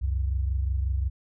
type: tone pair together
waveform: sine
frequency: 66.15 / 91.7 Hz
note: C2 / F#2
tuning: +20 / -15 cents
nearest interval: tritone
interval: 565 cents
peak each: -24 / -31 dBFS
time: 0.01-1.1 s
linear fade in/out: 20 ms
effects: none

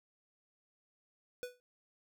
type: tone with exponential decay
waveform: square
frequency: 493.9 Hz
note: B4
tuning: in tune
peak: -36 dBFS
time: 1.43-1.6 s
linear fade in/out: 0 ms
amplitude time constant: 35 ms
effects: none

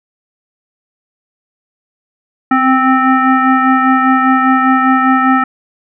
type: tone with frequency modulation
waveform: sine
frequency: 785 Hz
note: G5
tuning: 2 cents sharp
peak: -7 dBFS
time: 2.51-5.44 s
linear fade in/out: 5 ms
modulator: 525 Hz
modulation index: 1.7
effects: none

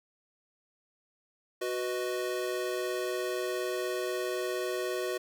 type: chord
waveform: square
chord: B major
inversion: second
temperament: equal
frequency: 370 / 493.9 / 622.3 Hz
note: F#4 / B4 / D#5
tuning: 0 / 0 / 0 cents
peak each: -34 / -37 / -38 dBFS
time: 1.61-5.18 s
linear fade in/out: 10 ms
effects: none

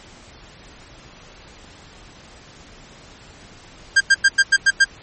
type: tone bursts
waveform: 45% pulse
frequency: 1597 Hz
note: G6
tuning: 32 cents sharp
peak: -9 dBFS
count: 7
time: 3.96-4.846 s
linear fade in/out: 10 ms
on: 46 ms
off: 94 ms
effects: pink hiss -44 dBFS RMS until 5.02 s + MP3 32 kbps

